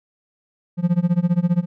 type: tone with tremolo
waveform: triangle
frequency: 174.61 Hz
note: F3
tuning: in tune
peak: -10 dBFS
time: 0.77-1.66 s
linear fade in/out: 50 ms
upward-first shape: sine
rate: 15 Hz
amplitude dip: 95%
effects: none